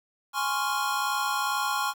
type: chord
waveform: square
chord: Db major seventh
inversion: second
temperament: equal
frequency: 830.6 / 1046.5 / 1108.7 / 1396.9 Hz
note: Ab5 / C6 / Db6 / F6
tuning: 0 / 0 / 0 / 0 cents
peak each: -32 dBFS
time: 0.33-1.94 s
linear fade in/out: 50 ms
effects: 9-bit